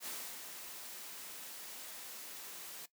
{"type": "noise with ADSR envelope", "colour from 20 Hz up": "white", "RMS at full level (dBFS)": -42, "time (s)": [0, 2.86], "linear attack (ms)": 62, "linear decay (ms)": 320, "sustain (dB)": -6, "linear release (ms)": 9, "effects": ["noise-tail reverb RT60 0.1 s tail -17 dB re dry", "high-pass 200 Hz 12 dB/octave"]}